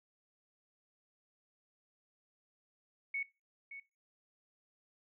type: tone with echo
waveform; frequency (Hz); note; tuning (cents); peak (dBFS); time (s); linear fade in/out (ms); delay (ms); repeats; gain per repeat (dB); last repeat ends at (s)
sine; 2217; C#7; 0; -34; 3.14-3.23; 5; 570; 1; -11; 3.8
effects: noise-tail reverb RT60 0.3 s tail -22 dB re dry